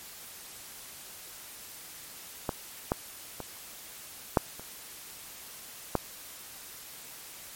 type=clicks; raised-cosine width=1 ms; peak=-14 / -11 / -22 / -6 / -29 / -10 dBFS; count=6; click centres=2.492 / 2.919 / 3.403 / 4.372 / 4.596 / 5.953 s; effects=white hiss -46 dBFS RMS until 7.55 s + MP3 64 kbps